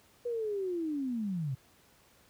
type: linear sweep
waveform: sine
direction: down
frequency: 488.4 to 123.47 Hz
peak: -31 dBFS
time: 0.25-1.55 s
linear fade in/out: 10 ms
effects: pink hiss -63 dBFS RMS until 2.29 s + high-pass 60 Hz 12 dB/octave